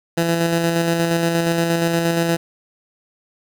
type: tone with tremolo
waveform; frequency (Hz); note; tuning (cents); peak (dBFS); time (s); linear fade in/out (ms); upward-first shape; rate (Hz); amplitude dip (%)
15% pulse; 167.8; E3; +31; -9; 0.17-2.37; 10; square; 8.5; 30
effects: none